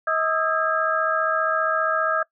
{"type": "tone cluster", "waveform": "sine", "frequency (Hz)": [637, 1241, 1316, 1626], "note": ["D#5", "D#6", "E6", "G#6"], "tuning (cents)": [41, -5, -3, -37], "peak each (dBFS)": -25, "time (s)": [0.07, 2.23], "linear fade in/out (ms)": 5, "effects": ["noise-tail reverb RT60 0.1 s tail -21 dB re dry"]}